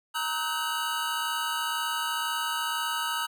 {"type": "tone cluster", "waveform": "square", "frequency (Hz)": [933, 1279, 1505, 1567, 2951], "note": ["A#5", "D#6", "F#6", "G6", "F#7"], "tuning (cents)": [1, 47, 29, -1, -5], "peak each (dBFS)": [-34, -33, -37, -40, -35], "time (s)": [0.14, 3.27], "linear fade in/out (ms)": 20, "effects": []}